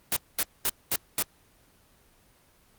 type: noise bursts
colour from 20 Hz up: white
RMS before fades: -25 dBFS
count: 5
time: 0.12-1.225 s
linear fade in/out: 2 ms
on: 45 ms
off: 220 ms
effects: pink hiss -61 dBFS RMS until 2.78 s + Opus 24 kbps